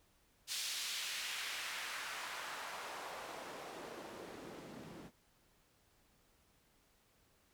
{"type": "noise with band-pass filter sweep", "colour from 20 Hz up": "white", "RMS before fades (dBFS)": -45, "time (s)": [0.47, 5.11], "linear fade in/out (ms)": 50, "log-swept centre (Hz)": [4400, 200], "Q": 1.1, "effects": ["pink hiss -72 dBFS RMS until 7.53 s"]}